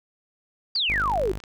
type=exponential sweep; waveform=sine; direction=down; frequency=4852 to 349.2 Hz; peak=-21 dBFS; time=0.75-1.32 s; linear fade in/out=5 ms
type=clicks; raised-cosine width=0.2 ms; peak=-26 dBFS; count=5; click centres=0.759 / 1.005 / 1.101 / 1.402 / 1.438 s
type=tone; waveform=sawtooth; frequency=50.6 Hz; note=G#1; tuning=44 cents flat; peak=-27 dBFS; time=0.89-1.38 s; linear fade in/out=0 ms
effects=none